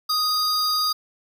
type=tone pair together; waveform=square; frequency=1244.5 / 4806 Hz; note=D#6 / D8; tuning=0 / +39 cents; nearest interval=octave + major seventh; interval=2339 cents; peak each=-25 / -22 dBFS; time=0.09-0.93 s; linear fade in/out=10 ms; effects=none